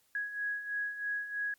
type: beating tone pair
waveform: sine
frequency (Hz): 1661.2 / 1664.3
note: G#6 / G#6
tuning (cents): 0 / +3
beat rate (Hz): 3.1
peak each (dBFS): -40 / -34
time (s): 0.15-1.54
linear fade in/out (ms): 2
effects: white hiss -70 dBFS RMS until 1.58 s + MP3 96 kbps